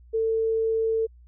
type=tone; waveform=sine; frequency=447.3 Hz; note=A4; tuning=28 cents sharp; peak=-21 dBFS; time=0.13-1.07 s; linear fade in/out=20 ms; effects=added 60 Hz sine -48 dBFS peak until 1.27 s